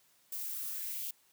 violet noise with high-pass filter sweep, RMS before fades -39 dBFS, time 0.32-1.11 s, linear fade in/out 5 ms, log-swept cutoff 510 to 3100 Hz, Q 2.4, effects white hiss -68 dBFS RMS until 1.32 s + high-pass 80 Hz 12 dB/octave

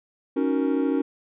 triangle chord, D# minor seventh, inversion third, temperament equal, 277.2 / 311.1 / 370 / 466.2 Hz, C#4 / D#4 / F#4 / A#4, 0 / 0 / 0 / 0 cents, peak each -21 / -25 / -27 / -27 dBFS, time 0.36-1.02 s, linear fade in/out 10 ms, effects resampled to 8000 Hz

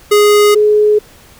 square / sine tone pair in turn, 415.3 / 421.8 Hz, G#4 / G#4, 0 / +27 cents, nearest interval unison, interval 27 cents, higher second, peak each -6 dBFS, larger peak neither, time 0.11-0.55 / 0.55-0.99 s, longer neither, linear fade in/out 10 ms, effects pink hiss -42 dBFS RMS until 1.39 s

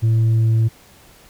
triangle tone with tanh clipping, 112.4 Hz, A2, 37 cents sharp, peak -13 dBFS, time 0.02-0.69 s, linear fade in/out 20 ms, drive 7 dB, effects pink hiss -48 dBFS RMS until 1.29 s

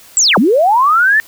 sine linear two-way sweep, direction down then up, 8010 to 177.3 to 1808 Hz, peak -7 dBFS, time 0.17-1.2 s, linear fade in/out 0 ms, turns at 0.38 s, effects white hiss -41 dBFS RMS until 1.27 s

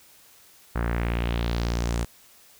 sawtooth tone with low-pass filter sweep, 58.27 Hz, A#1, in tune, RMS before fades -26 dBFS, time 0.75-2.05 s, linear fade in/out 10 ms, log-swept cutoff 1500 to 8700 Hz, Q 2.2, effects white hiss -54 dBFS RMS until 2.59 s

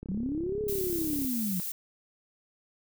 click train, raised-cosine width 3 ms, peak -27 dBFS, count 43, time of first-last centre 0.03-1.247 s, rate 34.5 Hz
sine linear two-way sweep, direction up then down, 173.8 to 430.4 to 173.8 Hz, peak -29 dBFS, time 0.09-1.6 s, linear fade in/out 0 ms, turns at 0.61 s
violet noise, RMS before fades -35 dBFS, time 0.68-1.72 s, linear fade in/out 5 ms
effects none

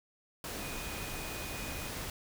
sine tone in noise, 2480 Hz, D#7, 6 cents flat, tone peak -47 dBFS, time 0.61-1.89 s, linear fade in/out 2 ms, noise pink, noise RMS -40 dBFS, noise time 0.44-2.1 s, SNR -10 dB, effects none

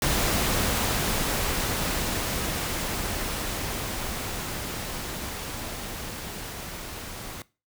pink noise with level ramp, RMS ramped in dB -24 to -38 dBFS, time 0.02-7.42 s, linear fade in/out 2 ms, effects noise-tail reverb RT60 0.3 s tail -20 dB re dry

